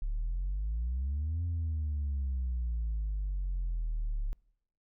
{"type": "exponential two-way sweep", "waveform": "sine", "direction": "up then down", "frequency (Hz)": [34.65, 86.6, 34.65], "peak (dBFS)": -28, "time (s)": [0.02, 4.33], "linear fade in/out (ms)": 0, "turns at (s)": 1.44, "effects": ["noise-tail reverb RT60 0.8 s tail -26 dB re dry", "tanh soft clip ceiling -28 dBFS"]}